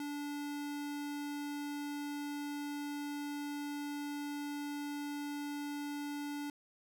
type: tone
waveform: square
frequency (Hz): 290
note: D4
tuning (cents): -22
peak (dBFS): -39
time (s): 0-6.5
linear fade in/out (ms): 2
effects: none

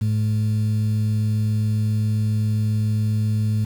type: tone pair together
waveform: sine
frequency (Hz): 107.4 / 214.8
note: A2 / A3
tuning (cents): -41 / -41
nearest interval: octave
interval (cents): 1200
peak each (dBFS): -17 / -25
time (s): 0.01-3.65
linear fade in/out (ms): 10
effects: tanh soft clip ceiling -13 dBFS + 7-bit

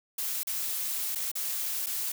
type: noise with dropouts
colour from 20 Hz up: blue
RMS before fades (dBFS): -32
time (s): 0.18-2.12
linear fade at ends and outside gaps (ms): 5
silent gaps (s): 0.433-0.47 / 1.15-1.156 / 1.316-1.353 / 1.862-1.867
effects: none

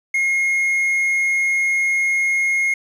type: tone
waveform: triangle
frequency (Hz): 2150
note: C7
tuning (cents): +47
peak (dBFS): -14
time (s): 0.14-2.74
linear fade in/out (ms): 5
effects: resampled to 32000 Hz + 8-bit

